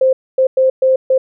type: tone bursts at uneven times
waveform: sine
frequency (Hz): 523.3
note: C5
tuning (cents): 0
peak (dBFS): -8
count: 5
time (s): 0.01-0.13 / 0.38-0.47 / 0.57-0.7 / 0.82-0.96 / 1.1-1.18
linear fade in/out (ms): 5
effects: none